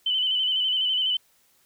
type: tone with vibrato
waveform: sine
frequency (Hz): 3028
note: F#7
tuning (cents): +39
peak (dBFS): -21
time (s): 0.06-1.17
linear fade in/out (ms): 5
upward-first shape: square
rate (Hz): 12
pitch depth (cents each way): 32
effects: white hiss -63 dBFS RMS until 1.65 s